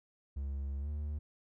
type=tone with pitch glide; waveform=triangle; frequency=69.3 to 74.27 Hz; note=C#2 to D2; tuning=0 to +20 cents; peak=-33 dBFS; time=0.36-1.19 s; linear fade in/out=10 ms; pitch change=+120 cents; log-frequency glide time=0.8-0.89 s; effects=none